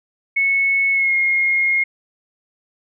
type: tone with pitch glide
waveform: sine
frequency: 2201 to 2145 Hz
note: C#7 to C7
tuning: -13 to +42 cents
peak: -14 dBFS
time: 0.36-1.84 s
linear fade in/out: 10 ms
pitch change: -45 cents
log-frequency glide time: 0.92-1.14 s
effects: none